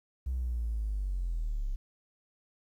triangle linear sweep, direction down, 65.41 to 32.31 Hz, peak -26 dBFS, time 0.26-1.76 s, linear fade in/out 10 ms, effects tanh soft clip ceiling -27 dBFS + 11-bit

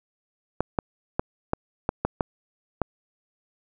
clicks, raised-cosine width 1 ms, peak -8 dBFS, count 8, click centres 0.606 / 0.788 / 1.195 / 1.534 / 1.891 / 2.05 / 2.208 / 2.817 s, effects none

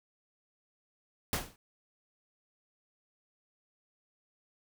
pink noise with exponential decay, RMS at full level -27 dBFS, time 1.33-1.56 s, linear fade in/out 1 ms, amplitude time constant 50 ms, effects none

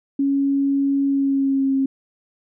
sine tone with pitch glide, 277.2 to 269.6 Hz, C#4 to C#4, 0 to -48 cents, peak -16 dBFS, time 0.19-1.86 s, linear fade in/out 5 ms, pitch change -48 cents, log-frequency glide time 1.06-1.73 s, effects none

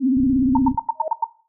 sine tone with vibrato, 261.9 Hz, C4, 2 cents sharp, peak -14 dBFS, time 0-0.74 s, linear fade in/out 50 ms, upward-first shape sine, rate 17 Hz, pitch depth 100 cents each way
click train, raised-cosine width 5 ms, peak -19 dBFS, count 19, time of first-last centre 0.17-0.747 s, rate 31.2 Hz
sine tone bursts, 910 Hz, A#5, 42 cents flat, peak -14 dBFS, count 7, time 0.55-1.244 s, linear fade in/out 5 ms, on 22 ms, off 90 ms
sine tone with exponential growth, 630 Hz, D#5, 21 cents sharp, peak -18 dBFS, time 0.95-1.08 s, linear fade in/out 2 ms, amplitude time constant 28 ms
effects noise-tail reverb RT60 0.4 s tail -17 dB re dry

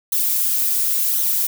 violet noise with flanger, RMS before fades -19 dBFS, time 0.12-1.47 s, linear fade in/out 5 ms, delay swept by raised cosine 0.4 to 6.2 ms, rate 0.93 Hz, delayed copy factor -0.6, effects none

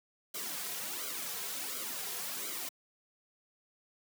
white noise with flanger, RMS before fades -39 dBFS, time 0.34-2.69 s, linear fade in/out 5 ms, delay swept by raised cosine 1.1 to 3.5 ms, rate 1.4 Hz, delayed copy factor -0.8, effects high-pass 200 Hz 12 dB/octave

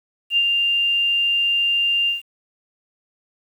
sine tone with ADSR envelope, 2794 Hz, F7, in tune, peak -13 dBFS, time 0.3-2.22 s, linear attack 70 ms, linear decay 55 ms, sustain -3 dB, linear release 140 ms, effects 8-bit

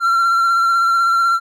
triangle tone with vibrato, 1364 Hz, F6, 41 cents flat, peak -10 dBFS, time 0-1.4 s, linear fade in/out 50 ms, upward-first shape sine, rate 16 Hz, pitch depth 24 cents each way, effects none

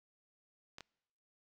clicks, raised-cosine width 0.2 ms, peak -30 dBFS, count 2, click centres 0.784 / 0.807 s, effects noise-tail reverb RT60 1.0 s tail -26 dB re dry

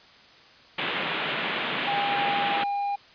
white band-pass noise, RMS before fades -29 dBFS, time 0.78-2.64 s, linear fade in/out 5 ms, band 140 to 3400 Hz, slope 48 dB/octave
triangle tone, 807 Hz, G#5, 50 cents flat, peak -23 dBFS, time 1.87-2.96 s, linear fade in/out 10 ms
effects white hiss -52 dBFS RMS until 3.14 s + resampled to 11025 Hz

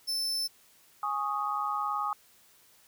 40% pulse tone, 5290 Hz, E8, 5 cents sharp, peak -28 dBFS, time 0.07-0.48 s, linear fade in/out 20 ms
sine chord, Ab suspended fourth, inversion none, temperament just, 830.6 / 1107.5 / 1245.9 Hz, Ab5 / Db6 / Eb6, 0 / -2 / +2 cents, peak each -34 / -35 / -31 dBFS, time 1.03-2.13 s, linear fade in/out 2 ms
effects white hiss -61 dBFS RMS until 2.87 s

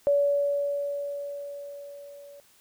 sine tone with level ramp, 570 Hz, C#5, 48 cents sharp, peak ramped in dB -18 to -45 dBFS, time 0.07-2.4 s, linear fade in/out 0 ms, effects white hiss -60 dBFS RMS until 2.6 s

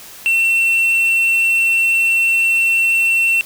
triangle tone, 2703 Hz, E7, 43 cents sharp, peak -10 dBFS, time 0.26-3.41 s, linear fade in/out 0 ms, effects white hiss -37 dBFS RMS until 3.45 s

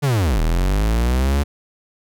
45% pulse linear two-way sweep, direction down then up, 150 to 38.36 to 72.8 Hz, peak -15 dBFS, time 0.02-1.44 s, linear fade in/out 20 ms, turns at 0.41 s, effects none

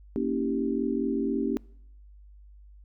sine chord, A# diminished seventh, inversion none, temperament equal with one note detuned, 233.1 / 277.2 / 322.7 / 392 Hz, A#3 / C#4 / E4 / G4, 0 / 0 / -37 / 0 cents, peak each -30 / -29 / -33 / -31 dBFS, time 0.16-1.57 s, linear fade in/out 0 ms, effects noise-tail reverb RT60 0.7 s tail -25 dB re dry + added 50 Hz sine -48 dBFS peak until 2.84 s

